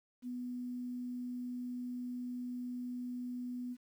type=tone with quantisation; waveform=sine; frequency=247.1 Hz; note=B3; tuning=1 cent sharp; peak=-38 dBFS; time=0.22-3.77 s; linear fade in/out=50 ms; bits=11; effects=none